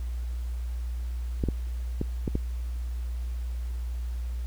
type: clicks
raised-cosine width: 3 ms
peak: -14 dBFS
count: 5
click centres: 1.438 / 1.487 / 2.014 / 2.278 / 2.354 s
effects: added 60 Hz sine -29 dBFS peak until 4.46 s + pink hiss -54 dBFS RMS until 4.46 s